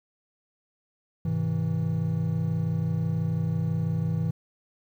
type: chord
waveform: triangle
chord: Ab augmented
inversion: none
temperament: just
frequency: 103.83 / 129.78 / 162.23 Hz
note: Ab2 / C3 / E3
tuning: 0 / -14 / -27 cents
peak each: -28 / -30 / -24 dBFS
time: 1.25-4.31 s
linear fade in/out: 5 ms
effects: 10-bit